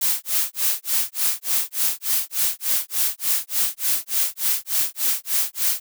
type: noise with tremolo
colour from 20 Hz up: blue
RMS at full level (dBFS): -19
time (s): 0.01-5.8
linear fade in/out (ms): 5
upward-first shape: sine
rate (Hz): 3.4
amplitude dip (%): 100
effects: none